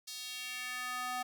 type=tone with high-pass filter sweep; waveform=square; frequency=250 Hz; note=B3; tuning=21 cents sharp; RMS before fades=-40 dBFS; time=0.07-1.23 s; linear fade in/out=10 ms; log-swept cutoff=4700 to 830 Hz; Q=1.9; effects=none